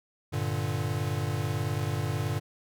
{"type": "chord", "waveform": "square", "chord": "G minor", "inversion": "none", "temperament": "equal", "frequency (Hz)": [98, 116.54, 146.83], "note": ["G2", "Bb2", "D3"], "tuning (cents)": [0, 0, 0], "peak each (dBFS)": -33, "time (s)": [0.32, 2.4], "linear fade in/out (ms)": 20, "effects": []}